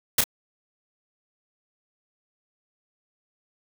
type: noise with echo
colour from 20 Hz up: white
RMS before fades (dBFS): -18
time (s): 0.18-0.21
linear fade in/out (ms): 5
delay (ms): 31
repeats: 1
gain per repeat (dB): -7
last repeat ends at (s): 0.241
effects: none